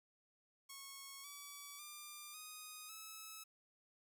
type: tone with pitch steps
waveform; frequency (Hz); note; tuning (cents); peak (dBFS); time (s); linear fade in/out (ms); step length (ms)
5% pulse; 1098 / 1144.6 / 1193.2 / 1243.9 / 1296.7; C#6 / D6 / D6 / D#6 / E6; -17 / -45 / +27 / -1 / -29; -39; 0.69-3.44; 10; 550
effects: none